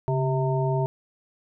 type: harmonic tone with a mistuned harmonic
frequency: 130.4 Hz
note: C3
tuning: 5 cents flat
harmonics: 1 / 3 / 5 / 7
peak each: -23 / -28 / -30 / -31 dBFS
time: 0.08-0.86 s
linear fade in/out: 0 ms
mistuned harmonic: 1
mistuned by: +91 cents
effects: none